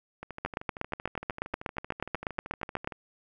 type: two click trains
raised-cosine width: 0.5 ms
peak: -14 / -24 dBFS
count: 21 / 36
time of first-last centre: 0.45-2.874 / 0.23-2.922 s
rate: 8.25 / 13 Hz
effects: none